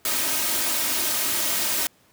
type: noise with comb filter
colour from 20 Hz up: white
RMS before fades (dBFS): -24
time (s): 0.05-1.87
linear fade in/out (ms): 2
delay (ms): 3.2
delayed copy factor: +0.6
effects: pink hiss -59 dBFS RMS until 2.12 s + high-pass 100 Hz 12 dB/octave